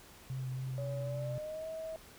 sine tone with vibrato, 130 Hz, C3, 11 cents flat, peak -35 dBFS, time 0.3-1.38 s, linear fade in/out 0 ms, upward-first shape triangle, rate 3.6 Hz, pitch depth 22 cents each way
sine tone with pitch glide, 565 to 641.6 Hz, C#5 to E5, +33 to -47 cents, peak -38 dBFS, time 0.78-1.96 s, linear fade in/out 0 ms, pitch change +220 cents, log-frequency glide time 0.99-1.68 s
effects tanh soft clip ceiling -29 dBFS + pink hiss -56 dBFS RMS until 2.18 s

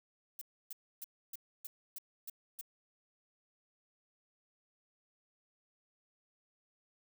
violet noise bursts, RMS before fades -44 dBFS, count 8, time 0.39-2.612 s, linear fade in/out 2 ms, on 24 ms, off 290 ms, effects none

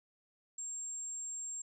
sine tone, 7459 Hz, A#8, in tune, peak -39 dBFS, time 0.58-1.62 s, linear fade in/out 5 ms, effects none

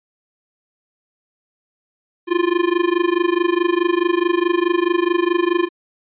square tone with amplitude modulation, 348.6 Hz, F4, 3 cents flat, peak -12 dBFS, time 2.27-5.69 s, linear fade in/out 50 ms, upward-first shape sine, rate 24.7 Hz, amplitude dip 90%, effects resampled to 8000 Hz

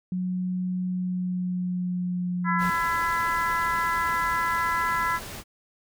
sine tone with pitch glide, 182.6 to 178.12 Hz, F#3 to F3, -23 to +34 cents, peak -25 dBFS, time 0.12-2.7 s, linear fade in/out 2 ms, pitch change -43 cents, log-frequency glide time 0.87-2.57 s
harmonic tone, 335 Hz, E4, 28 cents sharp, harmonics 3 / 4 / 5 / 6, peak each -26 / -28 / -30 / -32 dBFS, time 2.44-5.2 s, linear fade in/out 50 ms
pink noise, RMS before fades -38 dBFS, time 2.58-5.44 s, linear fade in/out 50 ms
effects none

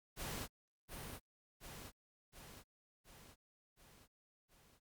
pink noise with echo, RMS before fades -44 dBFS, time 0.16-0.48 s, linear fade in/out 50 ms, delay 720 ms, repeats 6, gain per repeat -4 dB, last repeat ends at 4.8 s, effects Opus 48 kbps

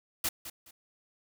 white noise with echo, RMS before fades -30 dBFS, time 0.24-0.29 s, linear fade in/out 5 ms, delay 210 ms, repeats 2, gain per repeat -12 dB, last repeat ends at 0.71 s, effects none

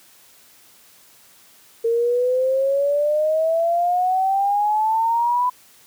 sine exponential sweep, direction up, 456.1 to 1001 Hz, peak -16 dBFS, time 1.84-5.5 s, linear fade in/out 10 ms, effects white hiss -51 dBFS RMS until 5.86 s + high-pass 80 Hz 12 dB/octave

